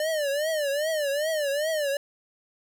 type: tone with vibrato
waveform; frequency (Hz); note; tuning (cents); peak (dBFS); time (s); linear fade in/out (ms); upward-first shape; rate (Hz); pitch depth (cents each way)
square; 597; D5; +28; -25; 0-1.97; 2; triangle; 2.5; 160
effects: none